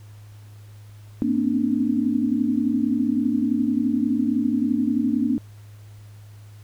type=tone cluster; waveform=sine; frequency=229.7 / 253.2 / 264.9 / 295.8 Hz; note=A#3 / B3 / C4 / D4; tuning=-25 / +43 / +22 / +13 cents; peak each=-23 / -26 / -25 / -24 dBFS; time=1.22-5.38 s; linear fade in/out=0 ms; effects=added 104 Hz sine -41 dBFS peak until 6.63 s + pink hiss -56 dBFS RMS until 6.63 s